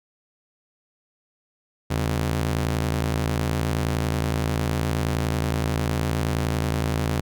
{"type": "ring-modulated tone", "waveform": "sawtooth", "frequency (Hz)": 110, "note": "A2", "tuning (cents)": 0, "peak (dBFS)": -15, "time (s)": [1.9, 7.21], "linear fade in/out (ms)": 10, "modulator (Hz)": 29.6, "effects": []}